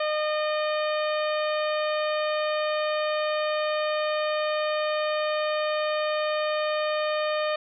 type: harmonic tone with a mistuned harmonic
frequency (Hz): 610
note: D#5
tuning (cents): -34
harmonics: 1 / 2 / 3 / 4 / 5 / 6 / 7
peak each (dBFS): -25 / -31 / -35 / -37 / -39 / -41 / -42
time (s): 0-7.56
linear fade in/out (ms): 5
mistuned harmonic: 7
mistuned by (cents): +51
effects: none